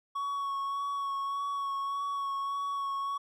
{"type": "tone with vibrato", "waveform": "triangle", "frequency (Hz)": 1114, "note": "C#6", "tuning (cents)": 8, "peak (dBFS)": -29, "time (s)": [0.15, 3.18], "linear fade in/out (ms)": 10, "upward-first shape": "sine", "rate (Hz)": 1.7, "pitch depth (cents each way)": 18, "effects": []}